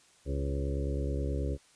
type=harmonic tone with a mistuned harmonic; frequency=69.3 Hz; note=C#2; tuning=in tune; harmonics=1 / 2 / 3 / 4 / 5 / 6 / 7 / 8; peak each=-31 / -37 / -47 / -40 / -42 / -41 / -43 / -44 dBFS; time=0.25-1.58 s; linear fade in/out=50 ms; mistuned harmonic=7; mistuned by=+35 cents; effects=white hiss -62 dBFS RMS until 1.75 s + resampled to 22050 Hz